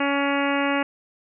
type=harmonic tone; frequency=280.9 Hz; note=C#4; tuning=23 cents sharp; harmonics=1 / 2 / 3 / 4 / 5 / 6 / 7 / 8 / 9 / 10; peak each=-24 / -27 / -29 / -30 / -31 / -32 / -32 / -33 / -34 / -34 dBFS; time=0-0.83 s; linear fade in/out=5 ms; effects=none